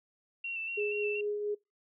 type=tone with vibrato; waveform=sine; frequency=2700 Hz; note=E7; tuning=41 cents sharp; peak=-34 dBFS; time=0.44-1.21 s; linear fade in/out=5 ms; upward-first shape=square; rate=4.2 Hz; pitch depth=26 cents each way
type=tone with tremolo; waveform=sine; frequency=415.3 Hz; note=G#4; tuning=in tune; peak=-29 dBFS; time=0.77-1.55 s; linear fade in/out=10 ms; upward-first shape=triangle; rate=4.4 Hz; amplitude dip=40%
effects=noise-tail reverb RT60 0.2 s tail -24 dB re dry